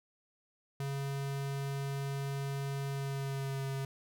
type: tone with pitch glide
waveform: square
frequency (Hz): 138.59 to 135.89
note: C#3 to C#3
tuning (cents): 0 to -34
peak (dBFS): -35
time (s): 0.8-3.85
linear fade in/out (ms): 2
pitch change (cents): -34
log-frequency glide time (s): 2.87-3.63
effects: none